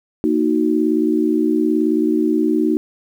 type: chord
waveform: sine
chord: D# minor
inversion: second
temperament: equal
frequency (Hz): 233.1 / 311.1 / 370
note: A#3 / D#4 / F#4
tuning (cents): 0 / 0 / 0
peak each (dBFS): -20 / -16 / -20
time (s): 0.24-2.77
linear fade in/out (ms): 0
effects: 8-bit